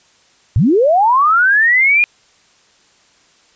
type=linear sweep; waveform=sine; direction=up; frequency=82.8 to 2455 Hz; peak=-8 dBFS; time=0.56-2.04 s; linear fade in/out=0 ms; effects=white hiss -52 dBFS RMS until 3.55 s + resampled to 16000 Hz